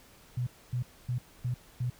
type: tone bursts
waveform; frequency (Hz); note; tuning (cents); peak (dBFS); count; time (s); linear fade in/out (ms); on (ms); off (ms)
sine; 123.47; B2; 0; -28; 5; 0.37-1.9; 5; 98; 260
effects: pink hiss -57 dBFS RMS until 1.99 s